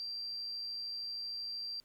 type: tone with amplitude modulation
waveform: sine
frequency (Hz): 4713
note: D8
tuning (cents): +5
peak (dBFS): -36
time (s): 0-1.8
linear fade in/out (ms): 0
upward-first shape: sine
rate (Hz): 113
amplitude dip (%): 30
effects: tanh soft clip ceiling -32 dBFS + pink hiss -70 dBFS RMS until 1.84 s